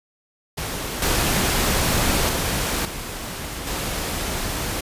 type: noise with level steps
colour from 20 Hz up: pink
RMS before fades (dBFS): -28 / -20 / -23 / -31 / -26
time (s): 0.57-4.81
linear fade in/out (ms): 10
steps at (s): 1.02 / 2.29 / 2.85 / 3.67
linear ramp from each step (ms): 2
effects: resampled to 32000 Hz